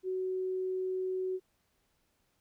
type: tone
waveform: sine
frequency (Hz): 373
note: F#4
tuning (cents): +14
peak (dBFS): -31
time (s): 0.03-1.4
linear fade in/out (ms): 50
effects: pink hiss -75 dBFS RMS until 2.4 s